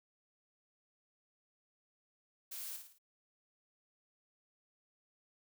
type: noise with echo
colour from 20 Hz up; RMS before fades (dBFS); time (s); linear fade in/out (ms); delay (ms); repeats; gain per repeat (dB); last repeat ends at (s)
blue; -45; 2.51-2.77; 10; 54; 4; -6; 2.986
effects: none